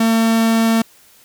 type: tone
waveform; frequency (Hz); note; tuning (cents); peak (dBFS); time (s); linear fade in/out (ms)
45% pulse; 225.9; A3; +46; -12; 0-0.82; 5
effects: white hiss -49 dBFS RMS until 1.24 s